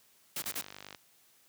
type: noise bursts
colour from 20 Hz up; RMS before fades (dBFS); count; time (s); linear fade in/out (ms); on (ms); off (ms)
white; -36; 3; 0.36-0.614; 5; 60; 37
type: click train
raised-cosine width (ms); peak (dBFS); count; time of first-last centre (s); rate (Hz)
0.2; -27; 28; 0.4-0.948; 49.3
effects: white hiss -65 dBFS RMS until 1.48 s + high-pass 80 Hz 12 dB/octave